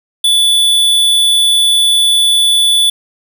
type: tone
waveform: square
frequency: 3465 Hz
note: A7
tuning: 27 cents flat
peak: -8 dBFS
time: 0.24-2.9 s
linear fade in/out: 5 ms
effects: none